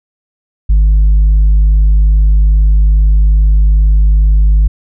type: tone with tanh clipping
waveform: sine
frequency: 51.2 Hz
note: G#1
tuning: 24 cents flat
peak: -5 dBFS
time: 0.69-4.68 s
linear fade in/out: 10 ms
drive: 2 dB
effects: none